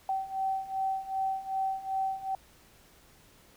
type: beating tone pair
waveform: sine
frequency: 768 / 770.6 Hz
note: G5 / G5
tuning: -36 / -30 cents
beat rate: 2.6 Hz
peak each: -34 / -31 dBFS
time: 0.09-2.35 s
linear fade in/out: 2 ms
effects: pink hiss -59 dBFS RMS until 3.56 s